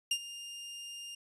sawtooth tone with ADSR envelope, 2809 Hz, F7, 9 cents sharp, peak -23 dBFS, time 0.11-1.15 s, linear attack 4 ms, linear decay 66 ms, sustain -16 dB, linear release 5 ms, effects resampled to 24000 Hz

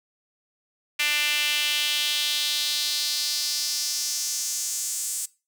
sawtooth tone with high-pass filter sweep, 296.1 Hz, D4, 14 cents sharp, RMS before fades -26 dBFS, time 0.99-5.26 s, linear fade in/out 10 ms, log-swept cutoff 2400 to 7900 Hz, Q 2.8, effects noise-tail reverb RT60 0.3 s tail -21 dB re dry

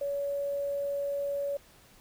sine tone with quantisation, 565 Hz, C#5, 33 cents sharp, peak -29 dBFS, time 0.01-1.57 s, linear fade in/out 5 ms, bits 9, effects pink hiss -58 dBFS RMS until 2 s

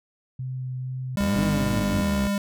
sine tone with vibrato, 128.6 Hz, C3, 30 cents flat, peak -28 dBFS, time 0.39-1.16 s, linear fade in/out 5 ms, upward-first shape sine, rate 2.1 Hz, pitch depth 10 cents each way
square tone, 201.1 Hz, G3, 44 cents sharp, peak -23 dBFS, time 1.17-2.38 s, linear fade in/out 2 ms
sawtooth exponential two-way sweep, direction up then down, 62.1 to 166.2 to 62.1 Hz, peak -23 dBFS, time 1.2-2.28 s, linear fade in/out 5 ms, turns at 1.43 s
harmonic tone, 50.1 Hz, G1, 38 cents sharp, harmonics 1 / 2 / 3 / 4 / 5 / 6, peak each -32 / -32 / -32 / -32 / -32 / -32 dBFS, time 1.35-2.02 s, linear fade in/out 5 ms
effects none

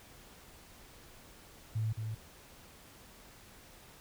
sine tone with echo, 110 Hz, A2, in tune, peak -30 dBFS, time 1.75-1.93 s, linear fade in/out 10 ms, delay 220 ms, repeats 1, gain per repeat -5 dB, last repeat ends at 2.15 s, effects pink hiss -56 dBFS RMS until 4 s

